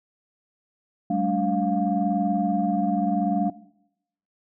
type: tone cluster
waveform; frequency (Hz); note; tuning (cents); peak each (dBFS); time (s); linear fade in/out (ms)
sine; 192.6 / 213.3 / 288.9 / 703; G3 / G#3 / D4 / F5; -30 / +46 / -28 / +11; -26; 1.1-3.5; 5
effects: noise-tail reverb RT60 0.8 s tail -18 dB re dry + tanh soft clip ceiling -10 dBFS